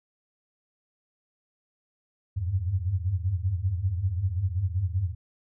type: tone cluster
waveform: sine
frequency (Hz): 85.4 / 95.4 / 100.7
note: F2 / G2 / G2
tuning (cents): -38 / -47 / +47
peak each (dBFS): -29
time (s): 2.36-5.15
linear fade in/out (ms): 20
effects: none